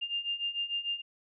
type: beating tone pair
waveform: sine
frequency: 2800 / 2806.7 Hz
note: F7 / F7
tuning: +4 / +8 cents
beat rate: 6.7 Hz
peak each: -36 / -33 dBFS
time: 0.01-1.02 s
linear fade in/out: 20 ms
effects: none